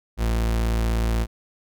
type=tone; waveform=40% pulse; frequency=56.5 Hz; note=A1; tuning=47 cents sharp; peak=-19 dBFS; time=0.17-1.27 s; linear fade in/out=50 ms; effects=none